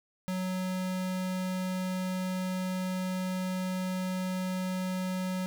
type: tone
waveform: square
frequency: 185.1 Hz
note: F#3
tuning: 1 cent sharp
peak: -31 dBFS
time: 0.28-5.46 s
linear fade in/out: 0 ms
effects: none